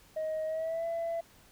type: tone with pitch glide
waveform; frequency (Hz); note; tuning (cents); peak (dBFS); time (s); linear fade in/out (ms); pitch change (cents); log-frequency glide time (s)
sine; 628 to 669.2; D#5 to E5; +16 to +26; -29; 0.16-1.21; 10; +110; 0.46-0.86
effects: tanh soft clip ceiling -29 dBFS + pink hiss -60 dBFS RMS until 1.51 s